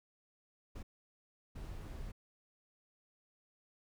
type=noise bursts at uneven times; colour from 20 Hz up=brown; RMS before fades=-45 dBFS; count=2; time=0.75-0.83 / 1.55-2.12 s; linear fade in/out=10 ms; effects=none